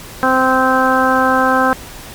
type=harmonic tone; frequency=260 Hz; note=C4; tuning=11 cents flat; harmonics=1 / 2 / 3 / 4 / 5 / 6; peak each=-17 / -17 / -17 / -17 / -17 / -17 dBFS; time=0.23-1.73 s; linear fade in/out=0 ms; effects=pink hiss -33 dBFS RMS until 2.14 s + MP3 96 kbps